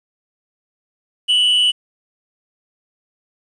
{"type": "tone with amplitude modulation", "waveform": "triangle", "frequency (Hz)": 2960, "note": "F#7", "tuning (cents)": 0, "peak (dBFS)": -8, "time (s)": [1.28, 1.72], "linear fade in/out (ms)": 20, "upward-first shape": "sine", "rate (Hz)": 206, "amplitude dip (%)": 50, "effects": ["resampled to 22050 Hz", "8-bit"]}